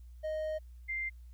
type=tone pair in turn; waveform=triangle / sine; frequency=622.3 / 2093 Hz; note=D#5 / C7; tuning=0 / 0 cents; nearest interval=octave + major sixth; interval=2100 cents; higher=second; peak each=-31 / -33 dBFS; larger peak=first; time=0.23-0.59 / 0.88-1.1 s; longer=first; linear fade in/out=20 ms; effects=added 60 Hz sine -48 dBFS peak until 1.33 s + white hiss -75 dBFS RMS until 1.33 s